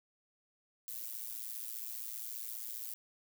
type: noise with amplitude modulation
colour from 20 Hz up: violet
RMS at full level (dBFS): -39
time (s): 0.88-2.94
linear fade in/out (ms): 0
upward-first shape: sine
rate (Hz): 115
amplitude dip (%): 90
effects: none